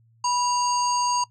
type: harmonic tone with a mistuned harmonic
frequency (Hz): 932.3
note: A#5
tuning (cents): 0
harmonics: 1 / 3 / 5 / 7 / 9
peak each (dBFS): -22 / -36 / -30 / -30 / -41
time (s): 0.24-1.24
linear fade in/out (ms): 5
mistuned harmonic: 1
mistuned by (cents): +86
effects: noise-tail reverb RT60 0.1 s tail -21 dB re dry + added 114 Hz sine -56 dBFS peak until 1.3 s